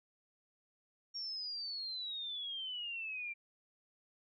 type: exponential sweep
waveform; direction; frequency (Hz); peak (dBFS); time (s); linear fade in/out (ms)
sine; down; 5588 to 2349; -39; 1.14-3.34; 20
effects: none